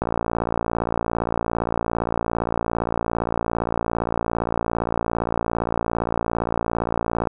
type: click train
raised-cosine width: 1 ms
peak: -8 dBFS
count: 418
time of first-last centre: 0.02-7.272 s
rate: 57.5 Hz
effects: none